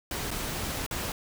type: noise with dropouts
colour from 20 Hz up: pink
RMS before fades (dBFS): -33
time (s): 0.11-1.12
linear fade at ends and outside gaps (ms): 2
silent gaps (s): 0.307-0.312 / 0.864-0.91
effects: none